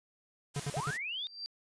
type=noise; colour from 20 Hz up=white; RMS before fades=-43 dBFS; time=0.54-0.98 s; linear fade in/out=20 ms
type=tone bursts; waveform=square; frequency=143 Hz; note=D3; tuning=46 cents flat; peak=-33 dBFS; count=4; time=0.56-0.906 s; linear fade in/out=2 ms; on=37 ms; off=66 ms
type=linear sweep; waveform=sine; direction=up; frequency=539 to 3729 Hz; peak=-35 dBFS; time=0.74-1.27 s; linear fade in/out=0 ms
type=tone with exponential growth; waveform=sine; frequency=4699 Hz; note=D8; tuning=in tune; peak=-35 dBFS; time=1.08-1.46 s; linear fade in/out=0 ms; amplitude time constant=81 ms
effects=resampled to 22050 Hz